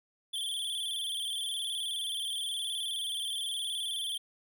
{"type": "tone with vibrato", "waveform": "square", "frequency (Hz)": 3308, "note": "G#7", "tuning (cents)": -8, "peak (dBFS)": -33, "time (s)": [0.33, 4.18], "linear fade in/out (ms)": 10, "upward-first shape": "square", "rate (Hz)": 19, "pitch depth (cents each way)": 73, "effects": []}